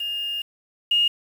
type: tone pair in turn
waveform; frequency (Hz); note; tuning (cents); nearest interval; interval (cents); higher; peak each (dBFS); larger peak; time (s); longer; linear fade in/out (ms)
sine; 2829 / 2850; F7 / F7; +22 / +34; unison; 12; second; -25 / -16; second; 0-0.42 / 0.91-1.08; first; 5
effects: 7-bit